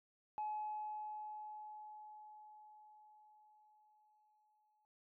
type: tone with exponential decay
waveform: sine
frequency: 850 Hz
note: G#5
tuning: 40 cents sharp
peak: -37 dBFS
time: 0.38-4.85 s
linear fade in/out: 0 ms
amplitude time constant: 970 ms
effects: noise-tail reverb RT60 0.2 s tail -23 dB re dry + tanh soft clip ceiling -35 dBFS